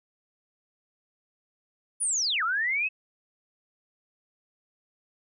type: linear two-way sweep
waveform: sine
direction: down then up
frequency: 9956 to 1244.5 to 2628 Hz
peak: -24 dBFS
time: 2-2.89 s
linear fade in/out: 20 ms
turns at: 2.43 s
effects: none